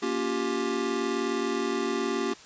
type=chord; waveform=square; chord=G half-diminished seventh; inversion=first; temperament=just; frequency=235.2 / 282.2 / 352.8 / 392 Hz; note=Bb3 / Db4 / F4 / G4; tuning=+16 / +31 / +18 / 0 cents; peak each=-34 / -34 / -33 / -31 dBFS; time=0.02-2.34 s; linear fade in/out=10 ms; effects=white hiss -49 dBFS RMS until 2.45 s + resampled to 16000 Hz